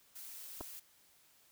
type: noise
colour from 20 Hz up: blue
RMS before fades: -49 dBFS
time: 0.15-0.8 s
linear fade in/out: 10 ms
type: clicks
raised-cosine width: 1 ms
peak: -30 dBFS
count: 2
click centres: 0.608 / 0.611 s
effects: white hiss -67 dBFS RMS until 1.51 s